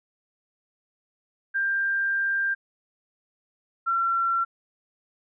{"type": "tone pair in turn", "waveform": "sine", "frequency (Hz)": [1589, 1359.5], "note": ["G6", "F6"], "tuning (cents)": [23, -47], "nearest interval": "minor third", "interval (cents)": 270, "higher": "first", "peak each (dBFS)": [-22, -21], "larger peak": "second", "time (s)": [[1.54, 2.55], [3.86, 4.45]], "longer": "first", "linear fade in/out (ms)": 20, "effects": []}